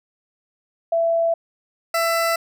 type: tone pair in turn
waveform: sine / 20% pulse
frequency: 667 / 667 Hz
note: E5 / E5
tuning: +20 / +20 cents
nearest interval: unison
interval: 0 cents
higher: neither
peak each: -16 / -13 dBFS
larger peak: second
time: 0.92-1.34 / 1.94-2.36 s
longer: neither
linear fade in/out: 5 ms
effects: none